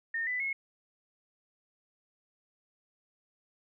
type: tone with pitch steps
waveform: sine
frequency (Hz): 1829 / 1994.5 / 2175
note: A#6 / B6 / C#7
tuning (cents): -33 / +17 / -33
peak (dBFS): -30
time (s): 0.14-0.53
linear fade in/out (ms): 5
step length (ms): 130
effects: none